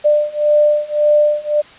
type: beating tone pair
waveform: sine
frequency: 595 / 596.8 Hz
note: D5 / D5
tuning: +22 / +28 cents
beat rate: 1.8 Hz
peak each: -14 / -13 dBFS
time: 0.04-1.62 s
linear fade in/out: 20 ms
effects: white hiss -41 dBFS RMS until 1.78 s + resampled to 8000 Hz